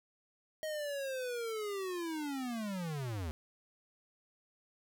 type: linear sweep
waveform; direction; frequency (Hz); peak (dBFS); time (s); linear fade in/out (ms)
square; down; 630 to 73.42; -37; 0.63-3.31; 0
effects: none